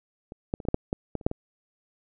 clicks, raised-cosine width 2 ms, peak -26 / -13 / -25 / -25 / -11 / -9 / -13 / -16 / -30 / -7 / -19 dBFS, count 11, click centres 0.321 / 0.539 / 0.602 / 0.652 / 0.686 / 0.744 / 0.929 / 1.153 / 1.212 / 1.265 / 1.314 s, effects none

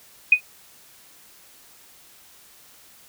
sine tone with exponential decay, 2489 Hz, D#7, in tune, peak -6 dBFS, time 0.32-0.41 s, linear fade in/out 5 ms, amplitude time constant 18 ms, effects white hiss -51 dBFS RMS until 3.08 s

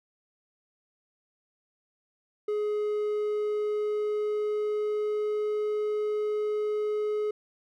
triangle tone with pitch glide, 420 to 422.7 Hz, G#4 to G#4, +19 to +31 cents, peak -24 dBFS, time 2.48-7.31 s, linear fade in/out 5 ms, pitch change +12 cents, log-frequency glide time 2.72-5.54 s, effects none

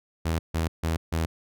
sawtooth tone bursts, 81.5 Hz, E2, 19 cents flat, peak -20 dBFS, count 4, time 0.25-1.26 s, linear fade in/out 10 ms, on 140 ms, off 150 ms, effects none

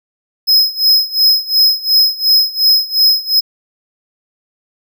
square tone with tremolo, 5110 Hz, D#8, 45 cents sharp, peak -6 dBFS, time 0.47-3.41 s, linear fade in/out 20 ms, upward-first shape sine, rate 2.8 Hz, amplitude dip 90%, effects none

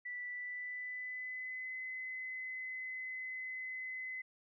sine tone with pitch glide, 1970 to 2032 Hz, B6 to B6, -5 to +49 cents, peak -40 dBFS, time 0.05-4.22 s, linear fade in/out 10 ms, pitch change +54 cents, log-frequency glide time 0.29-1.74 s, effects none

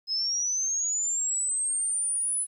sine linear sweep, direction up, 5080 to 10140 Hz, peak -25 dBFS, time 0.07-2.47 s, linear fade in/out 50 ms, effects 11-bit

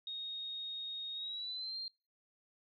sine tone with pitch glide, 3729 to 4186 Hz, A#7 to C8, 0 to 0 cents, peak -39 dBFS, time 0.07-1.88 s, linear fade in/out 2 ms, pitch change +200 cents, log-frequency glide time 1.14-1.77 s, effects noise-tail reverb RT60 0.3 s tail -25 dB re dry

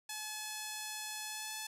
5% pulse tone with pitch glide, 857 to 865.5 Hz, A5 to A5, -46 to -29 cents, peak -28 dBFS, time 0.09-1.67 s, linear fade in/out 5 ms, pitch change +17 cents, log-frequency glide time 1.26-1.53 s, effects none

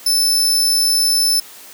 sawtooth tone, 5274 Hz, E8, in tune, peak -10 dBFS, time 0.06-1.4 s, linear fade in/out 5 ms, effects white hiss -39 dBFS RMS until 1.73 s + high-pass 200 Hz 12 dB/octave

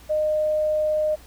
sine tone, 613 Hz, D#5, 26 cents flat, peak -19 dBFS, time 0.09-1.16 s, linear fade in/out 20 ms, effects added 60 Hz sine -47 dBFS peak until 1.26 s + pink hiss -50 dBFS RMS until 1.26 s

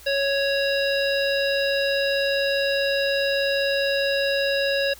harmonic tone, 554.4 Hz, C#5, in tune, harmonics 1 / 3 / 5 / 7 / 9, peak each -22 / -27 / -29 / -30 / -32 dBFS, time 0.06-4.94 s, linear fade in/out 10 ms, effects added 60 Hz sine -50 dBFS peak until 4.99 s + white hiss -47 dBFS RMS until 4.99 s

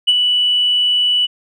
sine tone with ADSR envelope, 2960 Hz, F#7, in tune, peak -5 dBFS, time 0.07-1.27 s, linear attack 18 ms, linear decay 37 ms, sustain -6 dB, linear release 23 ms, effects tanh soft clip ceiling -5 dBFS

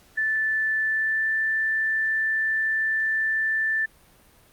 sine tone with pitch glide, 1756 to 1767.2 Hz, A6 to A6, -4 to +7 cents, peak -21 dBFS, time 0.17-3.86 s, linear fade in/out 10 ms, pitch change +11 cents, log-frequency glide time 0.85-1.3 s, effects pink hiss -56 dBFS RMS until 4.52 s + Opus 48 kbps

